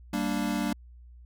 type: chord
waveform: square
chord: G minor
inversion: none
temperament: equal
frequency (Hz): 196 / 233.1 / 293.7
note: G3 / Bb3 / D4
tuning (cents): 0 / 0 / 0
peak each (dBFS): -32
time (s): 0.13-0.73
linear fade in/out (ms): 5
effects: added 60 Hz sine -47 dBFS peak until 1.25 s